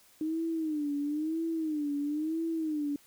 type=tone with vibrato; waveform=sine; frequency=307.3 Hz; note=D#4; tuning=21 cents flat; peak=-29 dBFS; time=0.21-2.96 s; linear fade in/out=2 ms; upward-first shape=sine; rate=1 Hz; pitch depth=120 cents each way; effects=white hiss -61 dBFS RMS until 3.06 s